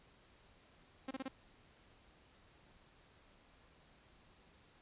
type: tone bursts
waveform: sawtooth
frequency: 265.2 Hz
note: C4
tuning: 23 cents sharp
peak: -36 dBFS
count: 4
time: 1.08-1.283 s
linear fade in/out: 5 ms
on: 29 ms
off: 29 ms
effects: pink hiss -66 dBFS RMS until 4.81 s + resampled to 8000 Hz